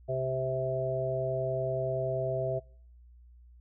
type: harmonic tone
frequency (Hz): 130.7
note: C3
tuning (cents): -1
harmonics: 1 / 3 / 4 / 5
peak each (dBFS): -34 / -36 / -37 / -31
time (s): 0.08-2.6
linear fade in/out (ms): 20
effects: noise-tail reverb RT60 0.6 s tail -26 dB re dry + added 60 Hz sine -52 dBFS peak until 3.6 s